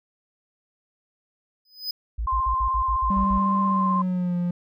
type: tone with exponential growth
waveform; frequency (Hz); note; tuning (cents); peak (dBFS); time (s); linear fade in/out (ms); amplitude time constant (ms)
square; 5010; D#8; +11; -24; 1.65-1.91; 5; 55
type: tone bursts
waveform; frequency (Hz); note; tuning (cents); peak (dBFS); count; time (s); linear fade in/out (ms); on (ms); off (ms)
sine; 56; A1; +31; -24; 9; 2.18-3.386; 10; 86; 54
type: tone with vibrato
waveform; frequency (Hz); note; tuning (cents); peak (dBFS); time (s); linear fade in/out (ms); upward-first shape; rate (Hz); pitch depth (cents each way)
sine; 1048; C6; +2; -21; 2.27-4.02; 5; square; 16; 16
type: tone with pitch glide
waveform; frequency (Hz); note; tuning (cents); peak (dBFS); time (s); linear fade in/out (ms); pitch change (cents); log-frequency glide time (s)
triangle; 195.1 to 175.83; G3 to F3; -8 to +12; -20; 3.1-4.51; 5; -180; 3.64-4.36
effects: none